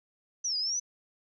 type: exponential two-way sweep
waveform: sine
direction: down then up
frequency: 6100 to 4829 to 6100 Hz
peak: -28 dBFS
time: 0.44-0.8 s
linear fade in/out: 10 ms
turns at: 0.57 s
effects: none